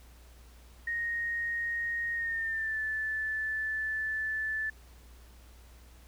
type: tone with pitch glide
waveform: sine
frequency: 1864.7 to 1749.9 Hz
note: A#6 to A6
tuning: 0 to -10 cents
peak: -30 dBFS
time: 0.87-4.7 s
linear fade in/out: 5 ms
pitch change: -110 cents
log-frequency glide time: 2.14-2.8 s
effects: added 60 Hz sine -52 dBFS peak until 6.07 s + pink hiss -60 dBFS RMS until 6.07 s